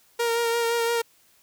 sawtooth tone with vibrato, 466.2 Hz, A#4, in tune, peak -18 dBFS, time 0.19-1.02 s, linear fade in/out 10 ms, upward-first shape sine, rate 5.8 Hz, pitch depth 21 cents each way, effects white hiss -60 dBFS RMS until 1.42 s

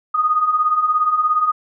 sine beating tone pair, 1225 / 1242 Hz, D#6 / D#6, -27 / -3 cents, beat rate 17 Hz, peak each -21 / -15 dBFS, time 0.14-1.52 s, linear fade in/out 10 ms, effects none

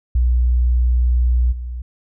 sine tone with level steps, 61 Hz, B1, 21 cents flat, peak -12 / -24 dBFS, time 0.15-1.82 s, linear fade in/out 5 ms, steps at 1.51 s, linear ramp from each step 20 ms, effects none

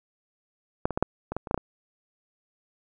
clicks, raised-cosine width 1 ms, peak -8 / -17 / -13 / -6 / -17 / -15 / -22 / -13 / -6 / -17 dBFS, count 10, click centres 0.855 / 0.907 / 0.975 / 1.026 / 1.32 / 1.366 / 1.472 / 1.511 / 1.544 / 1.577 s, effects none

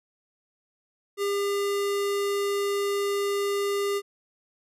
square tone, 402.3 Hz, G4, 45 cents sharp, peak -25 dBFS, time 1.17-4.02 s, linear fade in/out 50 ms, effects resampled to 32000 Hz

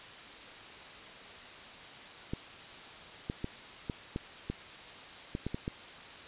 clicks, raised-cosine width 3 ms, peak -21 dBFS, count 10, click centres 2.335 / 3.299 / 3.444 / 3.898 / 4.161 / 4.5 / 5.351 / 5.466 / 5.545 / 5.679 s, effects white hiss -48 dBFS RMS until 6.27 s + resampled to 8000 Hz

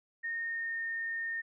sine tone with pitch glide, 1842 to 1829.3 Hz, A#6 to A#6, -21 to -33 cents, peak -33 dBFS, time 0.23-1.42 s, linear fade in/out 20 ms, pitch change -12 cents, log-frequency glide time 0.38-0.83 s, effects none

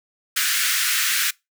pink high-pass noise, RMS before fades -21 dBFS, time 0.36-1.31 s, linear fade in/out 10 ms, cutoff 1400 Hz, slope 48 dB/octave, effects noise-tail reverb RT60 0.2 s tail -23 dB re dry

